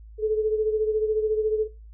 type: beating tone pair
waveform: sine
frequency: 430.5 / 444.5 Hz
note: A4 / A4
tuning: -38 / +18 cents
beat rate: 14 Hz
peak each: -22 / -27 dBFS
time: 0.18-1.68 s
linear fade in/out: 50 ms
effects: noise-tail reverb RT60 0.3 s tail -17 dB re dry + added 54 Hz sine -42 dBFS peak until 1.93 s